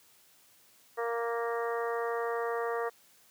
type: harmonic tone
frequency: 233.1 Hz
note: A#3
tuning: in tune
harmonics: 2 / 3 / 4 / 5 / 6 / 7 / 8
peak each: -32 / -38 / -41 / -38 / -45 / -47 / -42 dBFS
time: 0.97-2.9 s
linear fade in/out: 20 ms
effects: white hiss -62 dBFS RMS until 3.3 s + high-pass 80 Hz 12 dB/octave